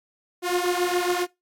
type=beating tone pair; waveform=sawtooth; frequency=352.9 / 360.2 Hz; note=F4 / F#4; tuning=+18 / -46 cents; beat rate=7.3 Hz; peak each=-20 / -21 dBFS; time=0.42-1.27 s; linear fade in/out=50 ms; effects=noise-tail reverb RT60 0.2 s tail -22 dB re dry + AAC 64 kbps